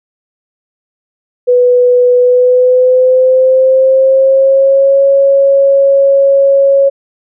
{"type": "tone with pitch glide", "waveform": "sine", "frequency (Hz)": [493.9, 551.2], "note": ["B4", "C#5"], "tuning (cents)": [0, -10], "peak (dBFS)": -4, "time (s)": [1.47, 6.9], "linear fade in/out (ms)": 20, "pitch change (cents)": 190, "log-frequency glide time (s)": [2.17, 5.02], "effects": []}